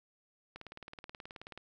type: click train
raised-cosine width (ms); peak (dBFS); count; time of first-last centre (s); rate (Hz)
0.3; -30; 20; 0.56-1.576; 18.7
effects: none